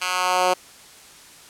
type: tone with high-pass filter sweep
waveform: 10% pulse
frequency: 182.5 Hz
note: F#3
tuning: 24 cents flat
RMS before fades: -21 dBFS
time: 0.01-0.54 s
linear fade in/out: 10 ms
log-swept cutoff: 1800 to 490 Hz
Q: 1.3
effects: white hiss -46 dBFS RMS until 1.49 s + low-pass 10000 Hz 12 dB/octave